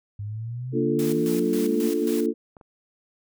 sine exponential sweep, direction up, 100.8 to 240 Hz, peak -29 dBFS, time 0.19-2.02 s, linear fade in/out 5 ms
sine chord, Bb major seventh, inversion none, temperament equal, 233.1 / 293.7 / 349.2 / 440 Hz, Bb3 / D4 / F4 / A4, 0 / 0 / 0 / 0 cents, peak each -26 dBFS, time 0.72-2.34 s, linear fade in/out 50 ms
white noise with tremolo, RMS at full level -37 dBFS, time 0.99-2.26 s, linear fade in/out 0 ms, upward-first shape square, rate 3.7 Hz, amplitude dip 70%
clicks, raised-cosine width 1 ms, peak -32 / -35 dBFS, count 2, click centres 2.568 / 2.612 s
effects none

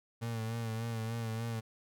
35% pulse tone with vibrato, 113.8 Hz, A#2, 41 cents flat, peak -33 dBFS, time 0.21-1.61 s, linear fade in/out 20 ms, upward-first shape sine, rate 3.4 Hz, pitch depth 43 cents each way, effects none

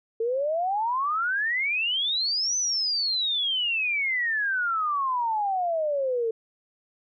sine exponential two-way sweep, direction up then down, 442.6 to 6140 to 442.6 Hz, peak -23 dBFS, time 0.2-6.31 s, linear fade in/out 5 ms, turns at 2.57 s, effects none

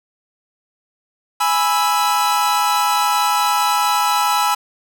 45% pulse chord, E major, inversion first, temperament equal, 830.6 / 987.8 / 1318.5 Hz, G#5 / B5 / E6, 0 / 0 / 0 cents, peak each -19 dBFS, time 1.4-4.55 s, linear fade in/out 10 ms, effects none

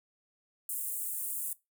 pink high-pass noise, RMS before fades -36 dBFS, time 0.69-1.53 s, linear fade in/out 2 ms, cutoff 8300 Hz, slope 48 dB/octave, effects noise-tail reverb RT60 0.2 s tail -19 dB re dry

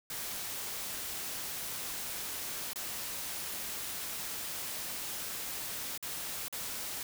white noise with dropouts, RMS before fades -39 dBFS, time 0.1-7.03 s, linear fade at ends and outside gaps 2 ms, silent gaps 2.733-2.758 / 5.977-6.026 / 6.483-6.526 s, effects none

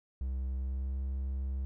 triangle tone with pitch glide, 65.1 to 66.58 Hz, C2 to C2, -8 to +31 cents, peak -30 dBFS, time 0.21-1.65 s, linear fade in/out 0 ms, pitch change +39 cents, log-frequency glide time 0.55-0.98 s, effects none

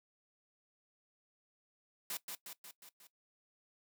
white noise with echo, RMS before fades -40 dBFS, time 2.1-2.17 s, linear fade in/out 2 ms, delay 180 ms, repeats 5, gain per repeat -4 dB, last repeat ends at 3.07 s, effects noise-tail reverb RT60 0.1 s tail -17 dB re dry + high-pass 200 Hz 12 dB/octave

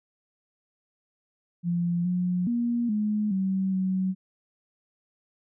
sine tone with pitch steps, 173 / 179.5 / 237.5 / 211.1 / 190.8 / 187.8 Hz, F3 / F3 / A#3 / G#3 / G3 / F#3, -16 / +48 / +33 / +29 / -47 / +26 cents, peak -23 dBFS, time 1.63-4.15 s, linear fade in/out 50 ms, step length 420 ms, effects none

